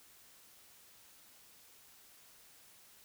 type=silence; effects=white hiss -61 dBFS RMS until 3.04 s